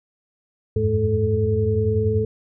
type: tone cluster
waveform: sine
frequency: 84 / 94 / 104.6 / 214.9 / 436.2 Hz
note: E2 / F#2 / G#2 / A3 / A4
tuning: +33 / +28 / +13 / -41 / -15 cents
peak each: -28 / -27 / -21 / -28 / -21 dBFS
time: 0.76-2.25 s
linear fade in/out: 5 ms
effects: none